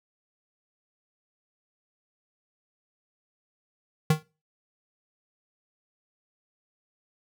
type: tone with exponential decay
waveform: square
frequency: 155.56 Hz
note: D#3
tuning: in tune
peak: -16 dBFS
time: 4.1-4.23 s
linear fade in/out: 5 ms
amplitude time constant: 27 ms
effects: noise-tail reverb RT60 0.3 s tail -20 dB re dry